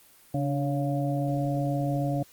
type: harmonic tone with a mistuned harmonic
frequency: 140 Hz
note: C#3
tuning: 18 cents sharp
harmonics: 1 / 2 / 4 / 5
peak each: -27 / -30 / -33 / -34 dBFS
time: 0.34-2.23 s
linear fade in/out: 5 ms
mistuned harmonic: 2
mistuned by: +53 cents
effects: white hiss -56 dBFS RMS until 2.32 s + Opus 24 kbps